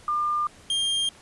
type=tone pair in turn; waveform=sine / 45% pulse; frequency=1200 / 3204 Hz; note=D6 / G7; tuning=+37 / +37 cents; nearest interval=octave + perfect fourth; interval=1700 cents; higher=second; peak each=-22 dBFS; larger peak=neither; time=0.08-0.47 / 0.7-1.09 s; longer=neither; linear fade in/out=2 ms; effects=pink hiss -51 dBFS RMS until 1.21 s + resampled to 24000 Hz